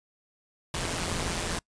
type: noise with amplitude modulation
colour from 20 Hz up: pink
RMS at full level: -28 dBFS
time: 0.74-1.59 s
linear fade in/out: 2 ms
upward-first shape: sine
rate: 171 Hz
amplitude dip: 65%
effects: noise-tail reverb RT60 0.1 s tail -26 dB re dry + resampled to 22050 Hz